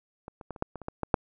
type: clicks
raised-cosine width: 1 ms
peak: -26 / -29 / -22 / -30 / -13 / -24 / -28 / -19 / -15 / -6 dBFS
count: 10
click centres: 0.281 / 0.412 / 0.507 / 0.562 / 0.624 / 0.757 / 0.817 / 0.884 / 1.033 / 1.142 s
effects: none